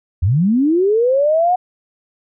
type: linear sweep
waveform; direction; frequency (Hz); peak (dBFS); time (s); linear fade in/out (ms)
sine; up; 76.7 to 740; -11; 0.22-1.56; 10
effects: none